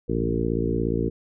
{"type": "harmonic tone with a mistuned harmonic", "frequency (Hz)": 57, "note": "A#1", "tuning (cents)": -38, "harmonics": [1, 2, 3, 4, 5, 6, 7, 8], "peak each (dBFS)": [-30, -30, -30, -30, -30, -30, -30, -30], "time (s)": [0.08, 1.1], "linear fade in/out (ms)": 20, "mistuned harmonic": 2, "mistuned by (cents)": 36, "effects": []}